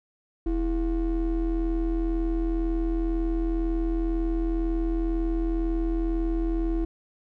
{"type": "ring-modulated tone", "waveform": "triangle", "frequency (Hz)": 185, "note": "F#3", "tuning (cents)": 0, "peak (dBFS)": -18, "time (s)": [0.46, 6.85], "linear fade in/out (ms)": 5, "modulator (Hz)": 144, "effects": []}